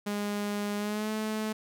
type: tone with pitch glide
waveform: sawtooth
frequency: 205.6 to 216.4 Hz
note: G#3 to A3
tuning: -17 to -29 cents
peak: -26 dBFS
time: 0.06-1.53 s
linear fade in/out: 10 ms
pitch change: +88 cents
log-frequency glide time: 0.77-1.11 s
effects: none